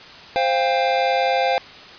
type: chord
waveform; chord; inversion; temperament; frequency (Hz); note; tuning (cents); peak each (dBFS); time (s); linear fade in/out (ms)
square; C suspended fourth; none; equal with one note detuned; 523.3 / 698.5 / 798.6; C5 / F5 / G5; 0 / 0 / +32; -22; 0.36-1.58; 0
effects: white hiss -40 dBFS RMS until 1.98 s + resampled to 11025 Hz